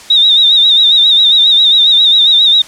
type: tone with vibrato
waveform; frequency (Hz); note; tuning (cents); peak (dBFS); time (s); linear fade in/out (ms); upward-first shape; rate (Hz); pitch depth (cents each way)
sine; 3717; A#7; -6; -4; 0.1-2.62; 5; sine; 7.4; 76
effects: white hiss -34 dBFS RMS until 2.67 s + low-pass 8000 Hz 12 dB/octave